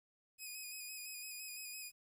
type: tone with vibrato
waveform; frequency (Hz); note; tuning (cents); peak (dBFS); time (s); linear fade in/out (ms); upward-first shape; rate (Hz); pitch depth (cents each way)
10% pulse; 2500; D#7; +8; -37; 0.38-1.92; 50; square; 5.9; 29
effects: 12-bit